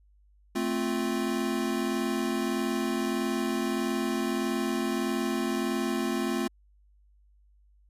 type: chord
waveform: square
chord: F major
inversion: first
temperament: equal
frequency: 220 / 261.6 / 349.2 Hz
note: A3 / C4 / F4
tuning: 0 / 0 / 0 cents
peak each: -32 dBFS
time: 0.55-6.48 s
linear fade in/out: 10 ms
effects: added 50 Hz sine -58 dBFS peak until 7.89 s + resampled to 32000 Hz